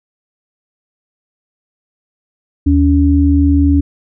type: tone pair together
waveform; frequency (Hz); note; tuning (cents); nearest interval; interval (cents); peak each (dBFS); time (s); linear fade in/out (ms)
sine; 78.2 / 282.2; D#2 / C#4; +9 / +31; octave + minor seventh; 2222; -10; 2.66-3.81; 10
effects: none